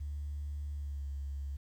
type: tone with pitch glide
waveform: sine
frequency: 72.8 to 69.83 Hz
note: D2 to C#2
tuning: -15 to +13 cents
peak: -35 dBFS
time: 0-1.57 s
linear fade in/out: 10 ms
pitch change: -72 cents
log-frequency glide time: 0.73-1.07 s
effects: tanh soft clip ceiling -32 dBFS + 11-bit